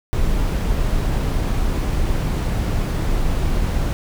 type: noise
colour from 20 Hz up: brown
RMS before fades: -19 dBFS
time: 0.13-3.93 s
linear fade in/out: 0 ms
effects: none